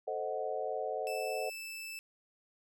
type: chord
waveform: sine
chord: A diminished seventh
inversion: none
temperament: equal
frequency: 440 / 523.3 / 622.3 / 740 Hz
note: A4 / C5 / Eb5 / Gb5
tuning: 0 / 0 / 0 / 0 cents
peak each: -39 dBFS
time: 0.07-1.5 s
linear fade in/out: 10 ms
type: tone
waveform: sawtooth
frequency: 2637 Hz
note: E7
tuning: in tune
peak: -38 dBFS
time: 1.07-1.99 s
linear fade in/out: 0 ms
effects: none